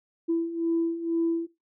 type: beating tone pair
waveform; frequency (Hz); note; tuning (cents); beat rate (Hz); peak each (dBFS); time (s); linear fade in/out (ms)
sine; 331.3 / 333.4; E4 / E4; +9 / +20; 2.1; -29 / -24; 0.28-1.47; 20
effects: noise-tail reverb RT60 0.2 s tail -17 dB re dry + tanh soft clip ceiling -17 dBFS